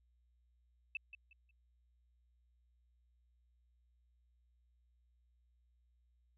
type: tone with echo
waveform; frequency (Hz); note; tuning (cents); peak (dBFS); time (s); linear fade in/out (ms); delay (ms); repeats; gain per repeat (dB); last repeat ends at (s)
sine; 2637; E7; 0; -37; 0.95-0.97; 2; 180; 3; -11; 1.51
effects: added 60 Hz sine -70 dBFS peak until 6.37 s